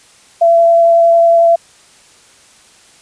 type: tone with vibrato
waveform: sine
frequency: 674 Hz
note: E5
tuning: 38 cents sharp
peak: -5 dBFS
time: 0.41-1.56 s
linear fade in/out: 10 ms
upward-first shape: triangle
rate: 11 Hz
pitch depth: 10 cents each way
effects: white hiss -45 dBFS RMS until 3.01 s + resampled to 22050 Hz